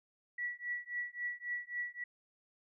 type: tone with tremolo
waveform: sine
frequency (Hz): 1943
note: B6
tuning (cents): -29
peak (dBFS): -33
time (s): 0.38-2.04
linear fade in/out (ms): 5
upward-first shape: triangle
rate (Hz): 3.7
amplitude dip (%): 100
effects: none